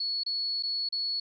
sine tone with dropouts, 4390 Hz, C#8, 18 cents flat, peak -28 dBFS, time 0-1.2 s, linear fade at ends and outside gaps 5 ms, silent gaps 0.235-0.262 / 0.626-0.633 / 0.889-0.924 s, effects none

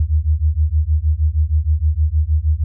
sine beating tone pair, 74 / 80.4 Hz, D2 / E2, +14 / -43 cents, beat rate 6.4 Hz, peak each -16 dBFS, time 0-2.64 s, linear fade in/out 5 ms, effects none

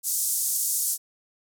white band-pass noise, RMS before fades -26 dBFS, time 0.03-0.98 s, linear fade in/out 50 ms, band 6300 to 13000 Hz, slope 24 dB/octave, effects none

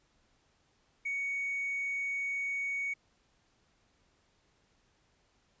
triangle tone with tanh clipping, 2233 Hz, C#7, 12 cents sharp, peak -32 dBFS, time 1.05-2.94 s, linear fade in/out 10 ms, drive 5 dB, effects pink hiss -71 dBFS RMS until 5.6 s + resampled to 16000 Hz

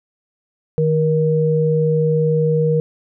sine tone pair together, 155.56 / 473.6 Hz, D#3 / A#4, 0 / +27 cents, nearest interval octave + perfect fifth, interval 1927 cents, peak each -16 dBFS, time 0.78-2.8 s, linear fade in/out 0 ms, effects none

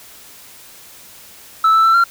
sine tone with pitch steps, 1312 / 1321 / 1334 / 1376 Hz, E6 / E6 / E6 / F6, -9 / +3 / +20 / -26 cents, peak -6 dBFS, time 1.64-2.04 s, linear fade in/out 5 ms, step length 100 ms, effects tanh soft clip ceiling -8 dBFS + white hiss -41 dBFS RMS until 2.1 s

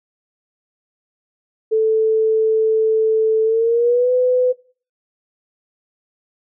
sine tone with pitch glide, 440 to 502.5 Hz, A4 to B4, 0 to +30 cents, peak -12 dBFS, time 1.71-4.53 s, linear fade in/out 20 ms, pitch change +230 cents, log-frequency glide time 3.44-4.12 s, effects noise-tail reverb RT60 0.4 s tail -20 dB re dry

